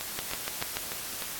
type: two click trains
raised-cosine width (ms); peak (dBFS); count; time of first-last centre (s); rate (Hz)
0.2; -17 / -12; 5 / 5; 0.01-1.222 / 0.19-0.77; 3.3 / 6.9
effects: white hiss -37 dBFS RMS until 1.39 s + AAC 64 kbps